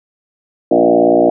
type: tone with frequency modulation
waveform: sine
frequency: 480 Hz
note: B4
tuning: 49 cents flat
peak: -7 dBFS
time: 0.71-1.3 s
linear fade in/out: 5 ms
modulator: 58.1 Hz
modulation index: 3.8
effects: none